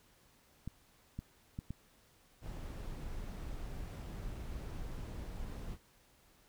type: clicks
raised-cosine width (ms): 5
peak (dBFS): -28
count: 4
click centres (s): 0.676 / 1.19 / 1.589 / 1.706
type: noise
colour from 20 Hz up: brown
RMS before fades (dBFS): -43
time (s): 2.41-5.78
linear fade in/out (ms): 50
effects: pink hiss -67 dBFS RMS until 6.48 s